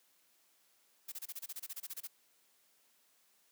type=noise bursts; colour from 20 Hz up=blue; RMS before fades=-43 dBFS; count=15; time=1.08-2.074 s; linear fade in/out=10 ms; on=42 ms; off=26 ms; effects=white hiss -71 dBFS RMS until 3.51 s + high-pass 200 Hz 12 dB/octave